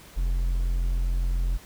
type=tone; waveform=triangle; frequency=43.65 Hz; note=F1; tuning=in tune; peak=-20 dBFS; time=0.16-1.58 s; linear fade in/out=20 ms; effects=pink hiss -49 dBFS RMS until 1.65 s